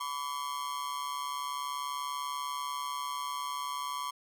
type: ring-modulated tone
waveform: 45% pulse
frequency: 1072 Hz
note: C6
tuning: 42 cents sharp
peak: -31 dBFS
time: 0-4.11 s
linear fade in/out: 10 ms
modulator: 70.2 Hz
effects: none